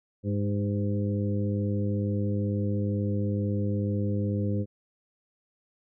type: harmonic tone with a mistuned harmonic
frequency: 102.2 Hz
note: G#2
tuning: 27 cents flat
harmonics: 1 / 2 / 3 / 4 / 5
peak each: -27 / -30 / -35 / -38 / -37 dBFS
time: 0.23-4.66 s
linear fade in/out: 50 ms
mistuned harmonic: 4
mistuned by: -26 cents
effects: none